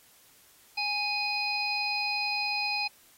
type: harmonic tone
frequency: 830 Hz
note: G#5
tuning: 1 cent flat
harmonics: 1 / 3 / 5 / 6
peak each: -34 / -30 / -35 / -35 dBFS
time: 0.77-2.88 s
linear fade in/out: 10 ms
effects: white hiss -59 dBFS RMS until 3.17 s + AAC 48 kbps